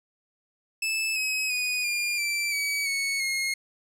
sawtooth tone with pitch steps, 2622 / 2549 / 2478 / 2409 / 2341 / 2276 / 2212 / 2151 Hz, E7 / D#7 / D#7 / D7 / D7 / C#7 / C#7 / C7, -10 / +41 / -8 / +43 / -6 / +45 / -4 / +47 cents, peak -22 dBFS, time 0.82-3.54 s, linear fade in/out 5 ms, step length 340 ms, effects low-pass 12000 Hz 12 dB/octave

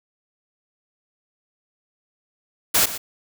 white noise with echo, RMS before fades -17 dBFS, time 2.74-2.86 s, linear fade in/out 10 ms, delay 120 ms, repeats 1, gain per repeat -13 dB, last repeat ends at 2.98 s, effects none

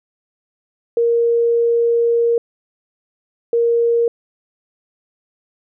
sine tone pair in turn, 467.9 / 467.9 Hz, A#4 / A#4, +6 / +6 cents, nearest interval unison, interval 0 cents, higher neither, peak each -12 dBFS, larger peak neither, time 0.97-2.38 / 3.53-4.08 s, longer first, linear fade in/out 2 ms, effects none

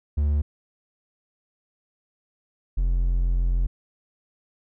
triangle tone pair in turn, 73.42 / 43.57 Hz, D2 / F1, 0 / -3 cents, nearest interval major sixth, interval 903 cents, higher first, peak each -17 dBFS, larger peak neither, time 0.17-0.42 / 2.77-3.67 s, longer second, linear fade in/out 10 ms, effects none

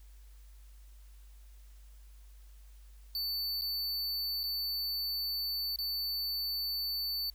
square tone with dropouts, 4500 Hz, C#8, 25 cents sharp, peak -33 dBFS, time 3.15-7.3 s, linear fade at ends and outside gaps 1 ms, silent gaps 3.612-3.619 / 4.433-4.438 / 5.76-5.787 s, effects added 50 Hz sine -51 dBFS peak until 7.34 s + white hiss -67 dBFS RMS until 7.34 s

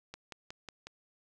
click train, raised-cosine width 0.2 ms, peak -26 dBFS, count 5, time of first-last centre 0.14-0.87 s, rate 5.48 Hz, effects none

